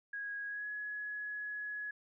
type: tone with pitch glide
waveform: sine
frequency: 1651 to 1685.7 Hz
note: G#6 to G#6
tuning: -11 to +25 cents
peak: -38 dBFS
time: 0.13-1.91 s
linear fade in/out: 5 ms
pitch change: +36 cents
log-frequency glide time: 0.47-0.68 s
effects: none